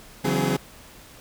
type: tone cluster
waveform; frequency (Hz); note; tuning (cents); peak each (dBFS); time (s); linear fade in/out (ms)
30% pulse; 142.3 / 167.4 / 187.8 / 258.1 / 415.8; C#3 / E3 / F#3 / C4 / G#4; +46 / +27 / +26 / -23 / +2; -25; 0.24-0.57; 10
effects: pink hiss -47 dBFS RMS until 1.2 s